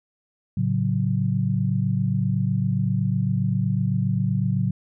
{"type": "chord", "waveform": "sine", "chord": "F# minor", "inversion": "first", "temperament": "just", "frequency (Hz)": [111, 138.75, 185], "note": ["A2", "C#3", "F#3"], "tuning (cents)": [16, 2, 0], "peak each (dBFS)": [-24, -24, -24], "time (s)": [0.57, 4.71], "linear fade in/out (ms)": 5, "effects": []}